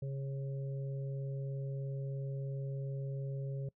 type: harmonic tone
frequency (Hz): 136.7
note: C#3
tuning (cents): -24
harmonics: 1 / 3 / 4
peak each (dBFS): -36 / -49 / -49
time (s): 0.02-3.69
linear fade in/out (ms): 5
effects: noise-tail reverb RT60 0.1 s tail -24 dB re dry